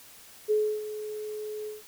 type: tone with ADSR envelope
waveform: sine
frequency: 426 Hz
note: G#4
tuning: 44 cents sharp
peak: -20 dBFS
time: 0.48-1.83 s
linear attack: 30 ms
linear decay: 300 ms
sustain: -13 dB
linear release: 160 ms
effects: white hiss -51 dBFS RMS until 1.87 s